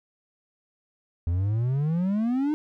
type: exponential sweep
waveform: triangle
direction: up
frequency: 82.41 to 311.1 Hz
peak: -20 dBFS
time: 1.27-2.54 s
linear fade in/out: 0 ms
effects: none